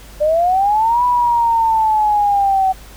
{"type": "linear two-way sweep", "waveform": "sine", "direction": "up then down", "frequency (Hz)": [587.3, 987.8, 753], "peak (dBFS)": -11, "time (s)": [0.2, 2.73], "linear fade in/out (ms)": 20, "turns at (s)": 1.04, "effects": ["added 50 Hz sine -37 dBFS peak until 2.96 s", "pink hiss -41 dBFS RMS until 2.96 s"]}